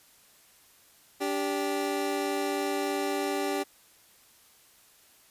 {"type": "tone pair together", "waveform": "25% pulse", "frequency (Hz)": [289.1, 392], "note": ["D4", "G4"], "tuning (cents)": [-27, 0], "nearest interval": "perfect fourth", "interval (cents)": 527, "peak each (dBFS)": [-28, -26], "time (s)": [1.2, 3.64], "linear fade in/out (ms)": 20, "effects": ["white hiss -59 dBFS RMS until 5.3 s", "resampled to 32000 Hz"]}